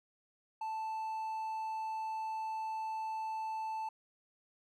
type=tone; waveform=triangle; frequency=880 Hz; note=A5; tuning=in tune; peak=-34 dBFS; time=0.61-3.89 s; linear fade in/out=5 ms; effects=none